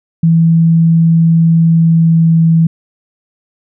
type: tone with pitch glide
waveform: sine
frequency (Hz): 164.81 to 163.77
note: E3 to E3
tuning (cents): 0 to -11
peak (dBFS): -5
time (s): 0.23-2.67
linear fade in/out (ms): 5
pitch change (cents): -11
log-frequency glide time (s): 1.66-2.46
effects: none